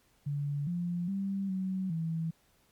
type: tone with pitch steps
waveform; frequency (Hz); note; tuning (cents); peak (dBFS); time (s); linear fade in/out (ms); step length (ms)
sine; 143.7 / 174.5 / 195.7 / 188.3 / 163.1; D3 / F3 / G3 / F#3 / E3; -37 / -1 / -3 / +31 / -18; -30; 0.26-2.31; 10; 410
effects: pink hiss -68 dBFS RMS until 2.71 s + MP3 96 kbps